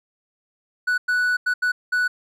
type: tone bursts at uneven times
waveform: triangle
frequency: 1480 Hz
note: F#6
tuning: in tune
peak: -16 dBFS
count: 5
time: 0.87-0.98 / 1.08-1.37 / 1.46-1.54 / 1.62-1.72 / 1.92-2.08 s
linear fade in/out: 10 ms
effects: none